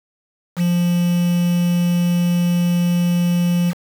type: tone with quantisation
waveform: triangle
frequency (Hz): 174.61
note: F3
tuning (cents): 0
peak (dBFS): -12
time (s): 0.56-3.74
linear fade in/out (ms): 50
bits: 5
effects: none